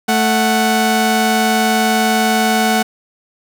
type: tone pair together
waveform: sawtooth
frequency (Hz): 220 / 740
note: A3 / F#5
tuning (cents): 0 / 0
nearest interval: octave + major sixth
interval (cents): 2100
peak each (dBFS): -11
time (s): 0.08-2.83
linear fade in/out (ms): 10
effects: 7-bit